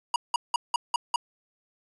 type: tone bursts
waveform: square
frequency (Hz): 960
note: B5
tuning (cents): -49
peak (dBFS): -22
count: 6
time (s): 0.14-1.16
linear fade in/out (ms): 2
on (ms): 20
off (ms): 180
effects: resampled to 24000 Hz